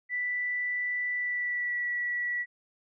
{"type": "tone with pitch glide", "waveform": "sine", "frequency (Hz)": [1975.5, 1943.8], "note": ["B6", "B6"], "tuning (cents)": [0, -28], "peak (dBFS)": -28, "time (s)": [0.09, 2.46], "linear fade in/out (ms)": 50, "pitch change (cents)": -28, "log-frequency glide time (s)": [1.13, 1.89], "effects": []}